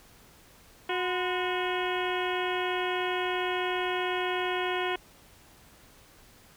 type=harmonic tone with a mistuned harmonic; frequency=364.6 Hz; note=F#4; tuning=25 cents flat; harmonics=1 / 2 / 3 / 4 / 5 / 6 / 7 / 8 / 9; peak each=-31 / -34 / -36 / -37 / -38 / -39 / -39 / -40 / -41 dBFS; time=0.89-4.96 s; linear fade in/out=5 ms; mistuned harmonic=3; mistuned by=-110 cents; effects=pink hiss -56 dBFS RMS until 6.56 s